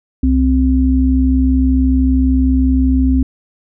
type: tone pair together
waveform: sine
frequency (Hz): 65.22 / 260.9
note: C2 / C4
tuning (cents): -5 / -5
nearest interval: 2 octaves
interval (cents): 2400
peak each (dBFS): -12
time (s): 0.23-3.23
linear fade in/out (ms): 5
effects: none